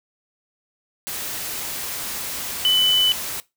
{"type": "tone in noise", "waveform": "sine", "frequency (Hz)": 3000, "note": "F#7", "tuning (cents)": 23, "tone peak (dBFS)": -14, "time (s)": [2.65, 3.12], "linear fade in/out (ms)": 0, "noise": "white", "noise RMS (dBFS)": -29, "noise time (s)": [1.07, 3.4], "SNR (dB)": 12, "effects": ["noise-tail reverb RT60 0.2 s tail -19 dB re dry"]}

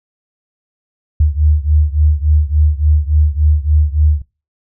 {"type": "beating tone pair", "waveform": "sine", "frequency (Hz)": [74.4, 77.9], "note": ["D2", "D#2"], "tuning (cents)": [23, 3], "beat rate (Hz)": 3.5, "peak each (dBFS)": [-11, -13], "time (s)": [1.2, 4.22], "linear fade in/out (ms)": 5, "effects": ["noise-tail reverb RT60 0.3 s tail -23 dB re dry"]}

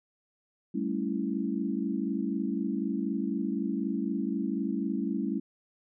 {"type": "chord", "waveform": "sine", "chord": "A dominant seventh", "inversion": "third", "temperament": "equal", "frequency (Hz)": [196, 220, 277.2, 329.6], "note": ["G3", "A3", "C#4", "E4"], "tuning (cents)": [0, 0, 0, 0], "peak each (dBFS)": [-33, -33, -33, -35], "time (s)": [0.74, 5.4], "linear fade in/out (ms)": 10, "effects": []}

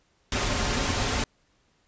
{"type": "noise with comb filter", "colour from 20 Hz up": "pink", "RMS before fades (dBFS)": -26, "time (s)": [0.32, 1.24], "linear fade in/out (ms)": 2, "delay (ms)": 6.1, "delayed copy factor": -0.5, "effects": ["pink hiss -67 dBFS RMS until 1.87 s", "resampled to 16000 Hz"]}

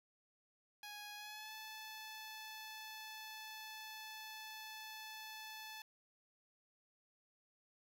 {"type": "tone with pitch glide", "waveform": "10% pulse", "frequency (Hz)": [830.6, 869.9], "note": ["G#5", "A5"], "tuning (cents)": [0, -20], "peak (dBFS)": -40, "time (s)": [0.83, 5.82], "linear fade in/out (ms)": 2, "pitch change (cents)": 80, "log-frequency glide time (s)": [1.16, 1.53], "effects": []}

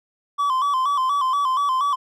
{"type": "tone with vibrato", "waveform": "triangle", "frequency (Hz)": 1089, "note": "C#6", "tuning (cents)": -31, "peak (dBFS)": -16, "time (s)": [0.38, 1.96], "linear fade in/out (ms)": 20, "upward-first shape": "square", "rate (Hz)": 4.2, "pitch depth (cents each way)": 85, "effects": []}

